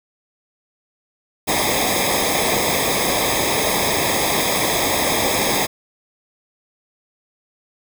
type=noise with comb filter; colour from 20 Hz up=pink; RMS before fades=-19 dBFS; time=1.47-5.67 s; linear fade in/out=20 ms; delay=0.69 ms; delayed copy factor=-0.95; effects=none